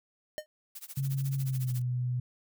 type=tone with exponential decay; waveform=square; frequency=610 Hz; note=D#5; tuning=34 cents flat; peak=-30 dBFS; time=0.38-0.46 s; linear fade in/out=0 ms; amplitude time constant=17 ms
type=noise with tremolo; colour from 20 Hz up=blue; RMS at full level=-42 dBFS; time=0.75-1.82 s; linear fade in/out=5 ms; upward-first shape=sine; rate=14 Hz; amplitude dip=95%
type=tone with pitch glide; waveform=sine; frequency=136.2 to 124.18 Hz; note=C#3 to B2; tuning=-30 to +10 cents; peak=-28 dBFS; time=0.97-2.2 s; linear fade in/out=5 ms; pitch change=-160 cents; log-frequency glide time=1.37-1.77 s
effects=none